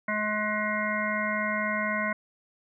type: harmonic tone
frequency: 212 Hz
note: G#3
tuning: 36 cents sharp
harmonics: 1 / 3 / 5 / 7 / 9 / 10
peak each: -33 / -33 / -33 / -33 / -33 / -33 dBFS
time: 0.08-2.13 s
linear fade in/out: 5 ms
effects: none